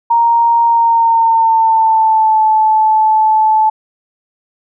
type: tone with pitch glide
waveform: sine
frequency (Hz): 932.3 to 869.9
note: A#5 to A5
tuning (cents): 0 to -20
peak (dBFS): -7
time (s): 0.1-3.7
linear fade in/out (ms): 10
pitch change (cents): -120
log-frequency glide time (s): 0.65-2.42
effects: none